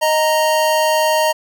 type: tone pair together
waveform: square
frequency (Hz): 622.3 / 929.9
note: D#5 / A#5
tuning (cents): 0 / -5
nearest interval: perfect fifth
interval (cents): 695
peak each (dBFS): -16 / -17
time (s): 0.01-1.33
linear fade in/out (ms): 20
effects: none